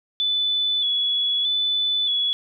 sine tone with vibrato, 3439 Hz, A7, 40 cents flat, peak -19 dBFS, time 0.2-2.33 s, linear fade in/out 0 ms, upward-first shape square, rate 0.8 Hz, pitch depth 28 cents each way, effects none

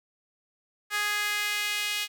sawtooth tone with high-pass filter sweep, 415.3 Hz, G#4, in tune, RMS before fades -29 dBFS, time 0.9-2.08 s, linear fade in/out 50 ms, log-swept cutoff 1600 to 2700 Hz, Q 2, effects none

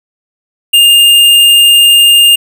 sine tone with hard clipping, 2814 Hz, F7, 12 cents sharp, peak -3 dBFS, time 0.73-2.36 s, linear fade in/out 10 ms, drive 18 dB, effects none

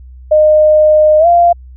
sine tone with pitch glide, 613 to 692.1 Hz, D#5 to F5, -26 to -16 cents, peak -4 dBFS, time 0.31-1.53 s, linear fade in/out 10 ms, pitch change +210 cents, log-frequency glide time 1.19-1.27 s, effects added 63 Hz sine -31 dBFS peak until 1.76 s

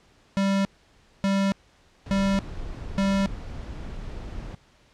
square tone bursts, 196 Hz, G3, in tune, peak -21 dBFS, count 4, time 0.37-3.26 s, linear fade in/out 0 ms, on 280 ms, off 590 ms
brown noise, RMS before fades -35 dBFS, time 2.06-4.55 s, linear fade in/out 2 ms
effects pink hiss -59 dBFS RMS until 4.93 s + low-pass 6000 Hz 12 dB/octave

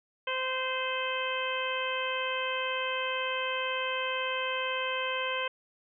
harmonic tone, 518 Hz, C5, 17 cents flat, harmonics 1 / 2 / 3 / 4 / 5 / 6, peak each -35 / -35 / -37 / -39 / -36 / -37 dBFS, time 0.27-5.48 s, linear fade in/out 5 ms, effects none

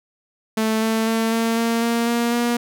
sawtooth tone with pitch steps, 220 / 222.6 / 225.1 / 227.8 / 230.4 / 233.1 / 235.8 / 238.5 Hz, A3 / A3 / A3 / A#3 / A#3 / A#3 / A#3 / A#3, 0 / +20 / +40 / -40 / -20 / 0 / +20 / +40 cents, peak -14 dBFS, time 0.57-2.57 s, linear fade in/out 5 ms, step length 250 ms, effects none

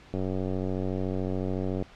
click train, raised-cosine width 2 ms, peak -18 dBFS, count 159, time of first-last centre 0.14-1.824 s, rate 93.8 Hz, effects pink hiss -52 dBFS RMS until 1.95 s + low-pass 4000 Hz 12 dB/octave

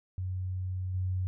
sine tone with level steps, 92.5 Hz, F#2, in tune, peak -31 / -28 dBFS, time 0.18-1.27 s, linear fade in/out 0 ms, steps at 0.94 s, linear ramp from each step 5 ms, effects none

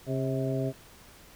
harmonic tone with a mistuned harmonic, 133.8 Hz, C3, 39 cents sharp, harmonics 1 / 2 / 3 / 4 / 5, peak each -30 / -33 / -34 / -38 / -35 dBFS, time 0.06-0.73 s, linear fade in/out 50 ms, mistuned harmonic 5, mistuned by -55 cents, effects pink hiss -53 dBFS RMS until 1.35 s

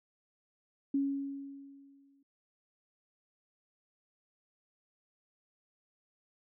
sine tone with exponential decay, 277.2 Hz, C#4, in tune, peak -26 dBFS, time 0.94-2.23 s, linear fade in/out 5 ms, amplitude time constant 280 ms, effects none

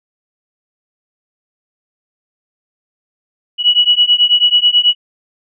sine beating tone pair, 2927 / 2936.2 Hz, F#7 / F#7, -19 / -14 cents, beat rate 9.2 Hz, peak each -11 dBFS, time 3.58-4.95 s, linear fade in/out 50 ms, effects none

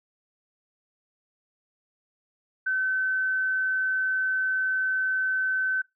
sine tone, 1527 Hz, G6, 46 cents flat, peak -23 dBFS, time 2.66-5.82 s, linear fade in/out 10 ms, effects noise-tail reverb RT60 0.2 s tail -22 dB re dry

